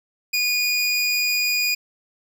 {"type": "tone", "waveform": "25% pulse", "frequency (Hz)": 2454, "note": "D#7", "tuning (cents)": -25, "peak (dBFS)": -15, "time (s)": [0.33, 1.75], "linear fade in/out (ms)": 10, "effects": []}